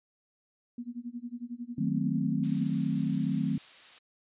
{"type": "tone with tremolo", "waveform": "sine", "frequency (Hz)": 240.1, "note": "B3", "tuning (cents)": -49, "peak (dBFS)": -33, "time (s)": [0.78, 2.7], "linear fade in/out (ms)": 2, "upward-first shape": "sine", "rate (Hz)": 11, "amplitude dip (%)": 95}
{"type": "chord", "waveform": "sine", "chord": "D# diminished seventh", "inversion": "none", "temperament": "equal", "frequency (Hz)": [155.56, 185, 220, 261.6], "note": ["D#3", "F#3", "A3", "C4"], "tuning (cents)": [0, 0, 0, 0], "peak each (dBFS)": -32, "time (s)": [1.78, 3.58], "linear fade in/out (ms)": 5}
{"type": "noise", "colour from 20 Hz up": "blue", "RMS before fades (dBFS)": -44, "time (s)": [2.43, 3.99], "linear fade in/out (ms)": 10}
{"effects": ["resampled to 8000 Hz"]}